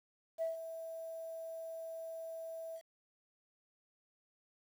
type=tone with ADSR envelope; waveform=sine; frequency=654 Hz; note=E5; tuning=14 cents flat; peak=-31 dBFS; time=0.38-2.82 s; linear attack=39 ms; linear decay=140 ms; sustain=-11 dB; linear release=65 ms; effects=tanh soft clip ceiling -29 dBFS + 10-bit